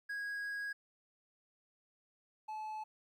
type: tone pair in turn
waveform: triangle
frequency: 1649 / 863.5 Hz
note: G#6 / A5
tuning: -13 / -33 cents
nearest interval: major seventh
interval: 1120 cents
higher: first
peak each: -36 / -38 dBFS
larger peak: first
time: 0.09-0.73 / 2.48-2.84 s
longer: first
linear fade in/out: 10 ms
effects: 13-bit